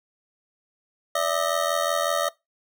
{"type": "ring-modulated tone", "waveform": "25% pulse", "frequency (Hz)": 622.3, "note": "D#5", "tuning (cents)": 0, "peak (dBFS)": -15, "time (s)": [1.15, 2.29], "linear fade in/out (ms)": 5, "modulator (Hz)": 42.7, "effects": ["noise-tail reverb RT60 0.2 s tail -21 dB re dry"]}